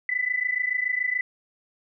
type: tone pair together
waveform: sine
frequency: 1984 / 2011 Hz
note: B6 / B6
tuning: +7 / +31 cents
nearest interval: unison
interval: 24 cents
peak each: -26 / -26 dBFS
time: 0.09-1.21 s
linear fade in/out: 2 ms
effects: none